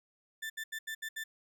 35% pulse tone bursts at uneven times, 1773 Hz, A6, 13 cents sharp, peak -35 dBFS, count 6, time 0.42-0.5 / 0.57-0.64 / 0.72-0.79 / 0.87-0.95 / 1.02-1.09 / 1.16-1.24 s, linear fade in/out 10 ms, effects none

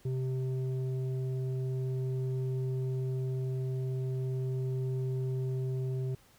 sine tone pair together, 130 / 389.6 Hz, C3 / G4, -11 / -11 cents, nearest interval octave + perfect fifth, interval 1900 cents, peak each -29 / -37 dBFS, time 0.05-6.15 s, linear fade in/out 5 ms, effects tanh soft clip ceiling -27 dBFS + pink hiss -62 dBFS RMS until 6.38 s

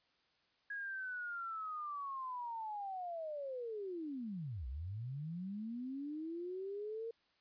sine linear two-way sweep, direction down then up, 1661.2 to 58.27 to 463.9 Hz, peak -40 dBFS, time 0.7-7.11 s, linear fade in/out 5 ms, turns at 4.67 s, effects white hiss -75 dBFS RMS until 7.4 s + resampled to 11025 Hz

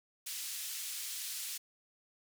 white band-pass noise, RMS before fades -41 dBFS, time 0.26-1.58 s, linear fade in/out 10 ms, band 2700 to 13000 Hz, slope 12 dB/octave, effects none

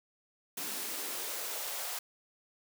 white noise with high-pass filter sweep, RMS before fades -38 dBFS, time 0.57-1.99 s, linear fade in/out 5 ms, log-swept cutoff 220 to 730 Hz, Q 1.8, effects none

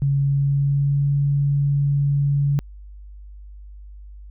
sine tone with pitch glide, 139.4 to 141.75 Hz, C#3 to C#3, +10 to +39 cents, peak -16 dBFS, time 0.02-2.59 s, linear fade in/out 0 ms, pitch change +29 cents, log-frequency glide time 0.23-1.12 s, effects added 50 Hz sine -37 dBFS peak until 4.3 s

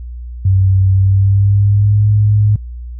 sine tone with pitch glide, 95.5 to 104.75 Hz, G2 to G#2, -45 to +15 cents, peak -7 dBFS, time 0.45-2.56 s, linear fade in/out 5 ms, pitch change +160 cents, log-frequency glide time 0.91-2.07 s, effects added 60 Hz sine -24 dBFS peak until 2.99 s

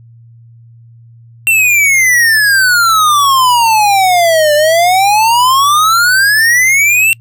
square exponential two-way sweep, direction down then up, 2731 to 587.3 to 2731 Hz, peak -7 dBFS, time 1.47-7.13 s, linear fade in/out 0 ms, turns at 4.54 s, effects noise-tail reverb RT60 0.1 s tail -26 dB re dry + added 116 Hz sine -36 dBFS peak until 7.2 s

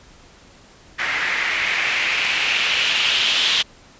blue noise with low-pass filter sweep, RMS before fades -20 dBFS, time 0.98-3.63 s, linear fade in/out 20 ms, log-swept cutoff 1900 to 3300 Hz, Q 3.2, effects pink hiss -48 dBFS RMS until 3.99 s + resampled to 16000 Hz

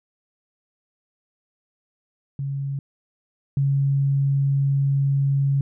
sine tone pair in turn, 138.59 / 138.59 Hz, C#3 / C#3, 0 / 0 cents, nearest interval unison, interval 0 cents, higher neither, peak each -24 / -17 dBFS, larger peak second, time 2.39-2.79 / 3.57-5.61 s, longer second, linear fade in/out 2 ms, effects none

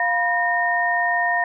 sine tone cluster, 701 / 973 / 1838 Hz, F5 / B5 / A#6, +6 / -26 / -25 cents, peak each -22 / -26 / -20 dBFS, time 0-1.44 s, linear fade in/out 2 ms, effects none

